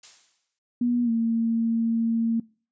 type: noise with exponential decay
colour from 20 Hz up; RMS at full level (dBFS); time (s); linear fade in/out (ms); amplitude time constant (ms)
blue; -39; 0.03-0.59; 5; 120
type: tone with pitch glide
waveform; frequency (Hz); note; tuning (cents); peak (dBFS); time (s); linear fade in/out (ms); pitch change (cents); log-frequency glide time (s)
sine; 241.8 to 228.5; B3 to A#3; -36 to -34; -20; 0.81-2.4; 5; -98; 1.04-1.1
effects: noise-tail reverb RT60 0.4 s tail -24 dB re dry + resampled to 16000 Hz